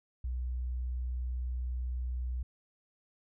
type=tone; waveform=sine; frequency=62 Hz; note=B1; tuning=7 cents sharp; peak=-32 dBFS; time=0.24-2.43 s; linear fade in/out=5 ms; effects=none